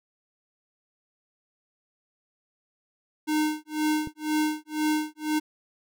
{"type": "tone with tremolo", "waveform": "square", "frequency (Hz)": 306.3, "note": "D#4", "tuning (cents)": -27, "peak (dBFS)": -22, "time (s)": [3.27, 5.4], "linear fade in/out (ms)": 20, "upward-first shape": "sine", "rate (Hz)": 2, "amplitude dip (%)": 100}
{"type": "click", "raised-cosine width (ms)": 3, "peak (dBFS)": -23, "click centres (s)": 4.073}
{"effects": []}